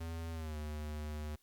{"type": "tone with pitch glide", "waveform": "square", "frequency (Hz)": [82.41, 75.57], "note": ["E2", "D#2"], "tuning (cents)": [0, -50], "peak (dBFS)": -40, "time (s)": [0, 1.36], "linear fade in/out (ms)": 10, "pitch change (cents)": -150, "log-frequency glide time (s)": [0.32, 0.57], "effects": ["white hiss -73 dBFS RMS until 1.42 s", "Opus 48 kbps"]}